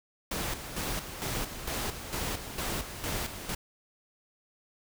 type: noise with tremolo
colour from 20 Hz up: pink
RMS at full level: -33 dBFS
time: 0.31-3.55 s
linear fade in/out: 5 ms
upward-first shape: square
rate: 2.2 Hz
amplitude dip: 60%
effects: none